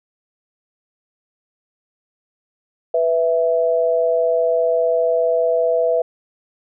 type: tone pair together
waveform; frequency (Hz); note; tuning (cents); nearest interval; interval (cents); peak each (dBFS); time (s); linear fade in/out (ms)
sine; 494.3 / 659.3; B4 / E5; +1 / 0; perfect fourth; 499; -17; 2.94-6.02; 5
effects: none